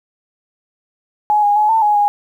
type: tone with pitch steps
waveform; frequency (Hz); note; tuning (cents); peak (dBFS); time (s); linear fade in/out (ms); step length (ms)
sine; 841 / 821 / 846 / 893 / 836 / 823; G#5 / G#5 / G#5 / A5 / G#5 / G#5; +22 / -20 / +32 / +25 / +11 / -16; -10; 1.3-2.08; 0; 130
effects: 8-bit